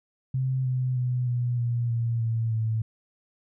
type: tone with pitch steps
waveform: sine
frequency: 130.7 / 127.71 / 124.8 / 121.95 / 119.16 / 116.44 / 113.78 / 111.18 Hz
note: C3 / C3 / B2 / B2 / A#2 / A#2 / A#2 / A2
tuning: -1 / -42 / +19 / -21 / +38 / -2 / -42 / +18 cents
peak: -23 dBFS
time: 0.34-2.82 s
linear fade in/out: 5 ms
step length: 310 ms
effects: none